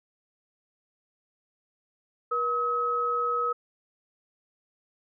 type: tone pair together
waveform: sine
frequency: 479.9 / 1278.9 Hz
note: B4 / D#6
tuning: -50 / +47 cents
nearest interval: octave + perfect fourth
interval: 1697 cents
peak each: -31 / -25 dBFS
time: 2.31-3.53 s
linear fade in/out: 10 ms
effects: none